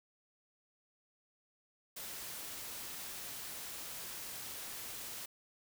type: noise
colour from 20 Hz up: white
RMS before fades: -45 dBFS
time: 1.96-5.26 s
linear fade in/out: 10 ms
effects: none